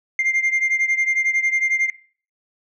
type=beating tone pair; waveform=sine; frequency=2100 / 2111 Hz; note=C7 / C7; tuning=+6 / +15 cents; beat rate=11 Hz; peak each=-17 / -21 dBFS; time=0.19-1.9 s; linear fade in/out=2 ms; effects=noise-tail reverb RT60 0.4 s tail -17 dB re dry + tanh soft clip ceiling -14 dBFS